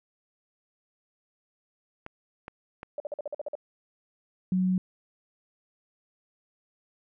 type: clicks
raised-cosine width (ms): 0.5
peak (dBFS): -24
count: 3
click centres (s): 2.064 / 2.481 / 2.831
type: tone bursts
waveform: sine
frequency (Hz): 587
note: D5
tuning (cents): -1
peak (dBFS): -30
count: 9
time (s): 2.98-3.553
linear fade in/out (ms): 2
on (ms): 21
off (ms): 48
type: tone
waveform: sine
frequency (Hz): 185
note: F#3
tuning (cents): 0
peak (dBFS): -22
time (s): 4.52-4.78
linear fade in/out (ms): 2
effects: none